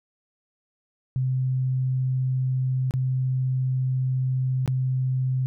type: tone with dropouts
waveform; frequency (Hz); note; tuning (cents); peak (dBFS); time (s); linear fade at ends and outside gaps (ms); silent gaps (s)
sine; 129.6; C3; -16; -21; 1.16-5.46; 0; 2.909-2.938 / 4.66-4.677
effects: none